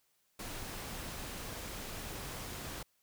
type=noise; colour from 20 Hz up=pink; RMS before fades=-43 dBFS; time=0.39-2.83 s; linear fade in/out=5 ms; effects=white hiss -75 dBFS RMS until 3.02 s